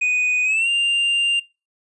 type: tone with pitch glide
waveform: triangle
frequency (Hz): 2486 to 2790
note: D#7 to F7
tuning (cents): -2 to -2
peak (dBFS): -15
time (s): 0.01-1.4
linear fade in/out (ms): 10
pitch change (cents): +200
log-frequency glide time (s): 0.44-0.69
effects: noise-tail reverb RT60 0.3 s tail -24 dB re dry + resampled to 24000 Hz